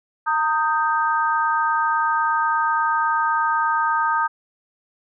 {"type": "chord", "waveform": "sine", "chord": "Eb major", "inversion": "second", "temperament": "equal with one note detuned", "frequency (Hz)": [916.3, 1244.5, 1568], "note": ["Bb5", "Eb6", "G6"], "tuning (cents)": [-30, 0, 0], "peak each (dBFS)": [-21, -21, -24], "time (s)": [0.26, 4.28], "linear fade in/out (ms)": 20, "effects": []}